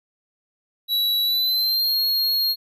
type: tone with pitch glide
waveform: square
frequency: 3919 to 4274 Hz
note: B7 to C8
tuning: -14 to +36 cents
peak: -19 dBFS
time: 0.88-2.56 s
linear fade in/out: 50 ms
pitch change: +150 cents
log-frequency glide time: 1.24-1.97 s
effects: none